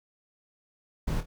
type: noise with echo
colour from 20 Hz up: brown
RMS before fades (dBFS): -28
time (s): 1.07-1.21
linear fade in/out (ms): 10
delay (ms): 25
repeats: 2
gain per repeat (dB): -9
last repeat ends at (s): 1.26
effects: none